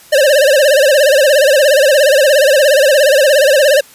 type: tone with vibrato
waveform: square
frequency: 565 Hz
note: C#5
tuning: 33 cents sharp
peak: -7 dBFS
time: 0.12-3.81 s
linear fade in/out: 10 ms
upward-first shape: sine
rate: 17 Hz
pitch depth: 140 cents each way
effects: white hiss -41 dBFS RMS until 3.94 s + resampled to 32000 Hz